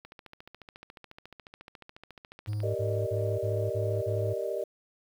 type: click train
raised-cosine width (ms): 0.3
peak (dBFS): -30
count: 37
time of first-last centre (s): 0.05-2.603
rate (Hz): 14.1
type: tone bursts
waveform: triangle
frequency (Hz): 105.3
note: G#2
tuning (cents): +24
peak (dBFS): -27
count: 6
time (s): 2.47-4.34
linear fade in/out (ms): 20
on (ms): 280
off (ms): 38
type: chord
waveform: sine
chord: Eb major seventh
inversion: first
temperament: equal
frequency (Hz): 392 / 466.2 / 587.3 / 622.3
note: G4 / Bb4 / D5 / Eb5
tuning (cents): 0 / 0 / 0 / 0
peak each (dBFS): -35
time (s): 2.63-4.64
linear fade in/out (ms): 5
effects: 9-bit